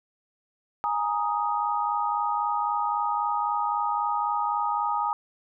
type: chord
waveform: sine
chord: Ab suspended second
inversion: none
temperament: just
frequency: 830.6 / 934.4 / 1245.9 Hz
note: Ab5 / Bb5 / Eb6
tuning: 0 / +4 / +2 cents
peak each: -28 dBFS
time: 0.84-5.13 s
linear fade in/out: 0 ms
effects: none